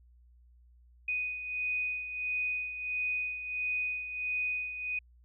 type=beating tone pair; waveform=sine; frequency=2489 / 2490.5 Hz; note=D#7 / D#7; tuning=0 / +1 cents; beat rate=1.5 Hz; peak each=-32 / -39 dBFS; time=1.08-4.99 s; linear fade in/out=5 ms; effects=added 60 Hz sine -57 dBFS peak until 5.24 s